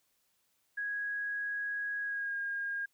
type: tone with pitch glide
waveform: sine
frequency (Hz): 1656 to 1621.9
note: G#6 to G#6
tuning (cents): -5 to -41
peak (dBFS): -33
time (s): 0.77-2.86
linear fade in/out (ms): 10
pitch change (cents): -36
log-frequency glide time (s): 2.01-2.37
effects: white hiss -75 dBFS RMS until 2.93 s